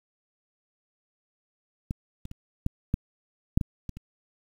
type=clicks; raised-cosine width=5 ms; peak=-17 / -26 / -28 / -13 / -11 / -7 / -14 / -22 / -28 dBFS; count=9; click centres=1.909 / 2.254 / 2.314 / 2.664 / 2.941 / 3.575 / 3.612 / 3.893 / 3.97 s; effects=8-bit